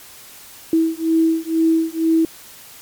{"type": "beating tone pair", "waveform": "sine", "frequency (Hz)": [323.8, 325.9], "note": ["E4", "E4"], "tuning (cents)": [-31, -20], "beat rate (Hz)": 2.1, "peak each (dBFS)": -17, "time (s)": [0.73, 2.25], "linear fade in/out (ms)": 2, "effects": ["white hiss -41 dBFS RMS until 2.81 s", "MP3 96 kbps"]}